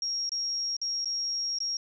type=tone with dropouts; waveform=sine; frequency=5588 Hz; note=F8; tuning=in tune; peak=-28 dBFS; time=0.02-1.77 s; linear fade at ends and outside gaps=2 ms; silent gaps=0.293-0.318 / 0.767-0.815 / 1.046-1.056 / 1.587-1.603 s; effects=none